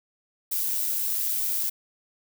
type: noise with amplitude modulation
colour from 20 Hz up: violet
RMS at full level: -25 dBFS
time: 0.51-1.7 s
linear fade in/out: 10 ms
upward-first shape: sine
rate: 100 Hz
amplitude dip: 40%
effects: none